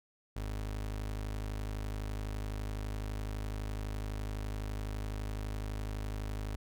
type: tone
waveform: 30% pulse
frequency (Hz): 51.91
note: G#1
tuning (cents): 0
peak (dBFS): -33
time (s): 0.36-6.56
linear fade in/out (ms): 5
effects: none